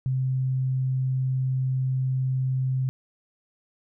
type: tone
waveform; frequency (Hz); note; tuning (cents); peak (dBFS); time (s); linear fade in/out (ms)
sine; 130.5; C3; -4; -22; 0.06-2.89; 0
effects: none